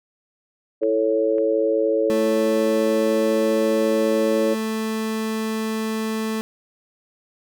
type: chord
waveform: sine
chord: A major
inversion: second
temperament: equal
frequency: 329.6 / 440 / 554.4 Hz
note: E4 / A4 / C#5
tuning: 0 / 0 / 0 cents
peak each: -24 / -20 / -21 dBFS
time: 0.81-4.55 s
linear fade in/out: 20 ms
type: clicks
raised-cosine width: 0.5 ms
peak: -27 dBFS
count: 2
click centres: 0.833 / 1.383 s
type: tone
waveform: 30% pulse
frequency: 220 Hz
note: A3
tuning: in tune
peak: -20 dBFS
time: 2.1-6.41 s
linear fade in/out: 0 ms
effects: none

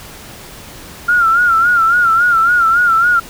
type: tone with vibrato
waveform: sine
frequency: 1387 Hz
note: F6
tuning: 12 cents flat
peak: -8 dBFS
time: 1.08-3.2 s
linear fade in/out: 10 ms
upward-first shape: sine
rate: 3.6 Hz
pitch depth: 85 cents each way
effects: pink hiss -34 dBFS RMS until 3.29 s

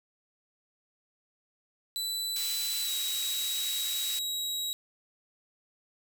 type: tone with pitch glide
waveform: sawtooth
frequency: 3980 to 3844 Hz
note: B7 to B7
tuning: +13 to -48 cents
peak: -28 dBFS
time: 1.96-4.73 s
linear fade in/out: 0 ms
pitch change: -61 cents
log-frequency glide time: 2.84-2.91 s
type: high-pass noise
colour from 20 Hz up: pink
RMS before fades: -37 dBFS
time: 2.36-4.19 s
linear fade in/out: 2 ms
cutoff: 3600 Hz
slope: 12 dB/octave
effects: none

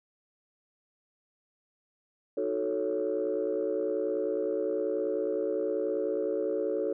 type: chord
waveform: sine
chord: D# half-diminished seventh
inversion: none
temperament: equal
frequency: 311.1 / 370 / 440 / 554.4 Hz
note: D#4 / F#4 / A4 / C#5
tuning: 0 / 0 / 0 / 0 cents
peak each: -35 / -33 / -30 / -32 dBFS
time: 2.37-6.93 s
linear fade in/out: 5 ms
effects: tanh soft clip ceiling -20 dBFS

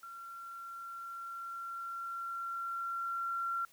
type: tone with level ramp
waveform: sine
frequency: 1368 Hz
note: F6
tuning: 36 cents flat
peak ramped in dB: -45 to -32 dBFS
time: 0.03-3.65 s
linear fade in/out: 2 ms
effects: white hiss -64 dBFS RMS until 3.72 s

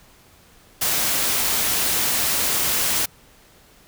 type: noise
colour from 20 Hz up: white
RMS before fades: -21 dBFS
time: 0.81-3.06 s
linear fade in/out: 10 ms
effects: pink hiss -52 dBFS RMS until 3.87 s

